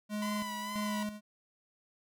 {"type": "tone with tremolo", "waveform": "square", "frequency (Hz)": 210, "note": "G#3", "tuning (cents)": 19, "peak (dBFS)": -34, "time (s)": [0.09, 1.21], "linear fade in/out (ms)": 50, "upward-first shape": "square", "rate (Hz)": 1.5, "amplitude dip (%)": 65}
{"type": "tone with vibrato", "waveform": "sawtooth", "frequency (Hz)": 1000, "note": "B5", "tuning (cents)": 21, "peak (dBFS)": -34, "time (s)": [0.22, 1.03], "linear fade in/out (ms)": 2, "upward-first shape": "sine", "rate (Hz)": 2.2, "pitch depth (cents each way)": 46}
{"effects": []}